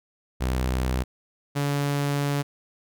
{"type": "tone pair in turn", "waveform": "sawtooth", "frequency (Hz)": [63.6, 142.78], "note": ["C2", "D3"], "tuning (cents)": [-48, -48], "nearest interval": "octave + major second", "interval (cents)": 1400, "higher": "second", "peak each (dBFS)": -19, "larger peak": "neither", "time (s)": [[0.4, 1.04], [1.55, 2.43]], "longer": "second", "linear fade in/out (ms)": 20, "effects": []}